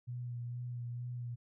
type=tone with vibrato; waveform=sine; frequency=121.4 Hz; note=B2; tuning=29 cents flat; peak=-38 dBFS; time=0.07-1.36 s; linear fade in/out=20 ms; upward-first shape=sine; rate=2.2 Hz; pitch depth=22 cents each way; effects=none